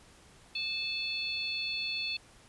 harmonic tone, 873 Hz, A5, 14 cents flat, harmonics 3 / 4 / 5, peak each -35 / -39 / -36 dBFS, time 0.55-2.17 s, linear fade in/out 5 ms, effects pink hiss -58 dBFS RMS until 2.48 s + resampled to 24000 Hz

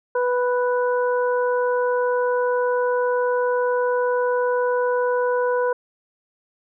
harmonic tone, 493.9 Hz, B4, in tune, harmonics 1 / 2 / 3, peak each -19 / -25 / -29 dBFS, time 0.15-5.73 s, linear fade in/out 5 ms, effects none

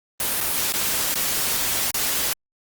white noise with dropouts, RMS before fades -23 dBFS, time 0.2-2.33 s, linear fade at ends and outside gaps 1 ms, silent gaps 0.406-0.411 / 0.723-0.738 / 1.142-1.156 / 1.908-1.943 s, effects Opus 32 kbps

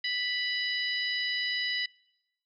harmonic tone, 987.8 Hz, B5, in tune, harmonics 2 / 3 / 4 / 5, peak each -32 / -34 / -35 / -36 dBFS, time 0.04-1.86 s, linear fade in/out 5 ms, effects noise-tail reverb RT60 0.9 s tail -25 dB re dry

